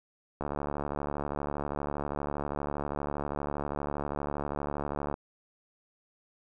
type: click train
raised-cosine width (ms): 1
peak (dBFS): -19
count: 344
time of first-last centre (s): 0.41-5.141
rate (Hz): 72.5
effects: none